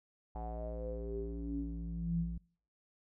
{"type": "tone with low-pass filter sweep", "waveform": "square", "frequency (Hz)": 56.9, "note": "A#1", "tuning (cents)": -41, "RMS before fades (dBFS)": -39, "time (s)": [0.35, 2.38], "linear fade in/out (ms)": 5, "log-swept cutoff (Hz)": [810, 140], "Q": 10, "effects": ["noise-tail reverb RT60 0.5 s tail -24 dB re dry"]}